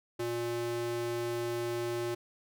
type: tone with high-pass filter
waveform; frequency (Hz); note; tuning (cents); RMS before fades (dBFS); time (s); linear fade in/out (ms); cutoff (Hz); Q
square; 118.4; A#2; +27; -34; 0.19-2.15; 10; 260; 8.9
effects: none